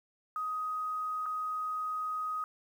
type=tone with dropouts; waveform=sine; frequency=1254 Hz; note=D#6; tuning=13 cents sharp; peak=-32 dBFS; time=0.36-2.44 s; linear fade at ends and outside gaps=1 ms; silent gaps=1.258-1.262 s; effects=10-bit